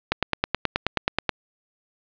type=click train; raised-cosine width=0.3 ms; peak=-4 dBFS; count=12; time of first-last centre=0.12-1.293 s; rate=9.38 Hz; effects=resampled to 11025 Hz + 7-bit